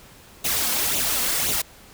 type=noise with flanger; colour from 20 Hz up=white; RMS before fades=-23 dBFS; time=0.44-1.62 s; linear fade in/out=10 ms; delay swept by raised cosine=0.29 to 4.09 ms; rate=1.9 Hz; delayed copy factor=+0.65; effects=pink hiss -48 dBFS RMS until 1.93 s